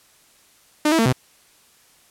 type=tone with pitch steps; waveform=sawtooth; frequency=302.1 / 325.3 / 226.9 / 127.6 Hz; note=D4 / E4 / A#3 / C3; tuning=+49 / -23 / -47 / -43 cents; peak=-11 dBFS; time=0.85-1.126 s; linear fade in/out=5 ms; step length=69 ms; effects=white hiss -55 dBFS RMS until 2.1 s + low-pass 12000 Hz 12 dB/octave